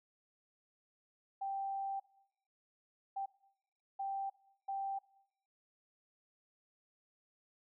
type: tone bursts at uneven times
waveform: sine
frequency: 784 Hz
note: G5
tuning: in tune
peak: -36 dBFS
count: 4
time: 1.41-2 / 3.16-3.26 / 3.99-4.3 / 4.68-4.99 s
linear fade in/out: 10 ms
effects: noise-tail reverb RT60 0.8 s tail -21 dB re dry